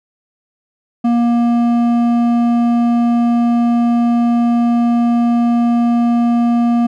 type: tone with hard clipping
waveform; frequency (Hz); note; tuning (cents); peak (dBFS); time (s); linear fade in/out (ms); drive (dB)
triangle; 236.8; A#3; +27; -12; 1.04-6.87; 10; 12
effects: none